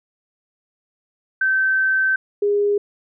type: tone pair in turn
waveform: sine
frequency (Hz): 1545 / 409.2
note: G6 / G#4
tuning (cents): -26 / -26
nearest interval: octave + major seventh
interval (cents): 2300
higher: first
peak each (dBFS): -15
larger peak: neither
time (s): 1.41-2.16 / 2.42-2.78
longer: first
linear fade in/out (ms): 5
effects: none